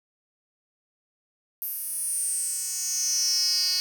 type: tone with high-pass filter sweep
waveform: 10% pulse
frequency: 366.7 Hz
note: F#4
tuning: 15 cents flat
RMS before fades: -27 dBFS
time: 1.62-3.8 s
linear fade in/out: 0 ms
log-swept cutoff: 12000 to 4400 Hz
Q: 7.6
effects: 9-bit